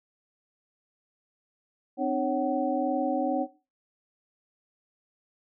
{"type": "tone cluster", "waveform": "sine", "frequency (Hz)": [260.4, 302.6, 551, 753], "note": ["C4", "D#4", "C#5", "F#5"], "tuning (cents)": [-8, -48, -11, 30], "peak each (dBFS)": -30, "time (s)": [1.97, 3.47], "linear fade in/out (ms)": 50, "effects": ["noise-tail reverb RT60 0.3 s tail -17 dB re dry"]}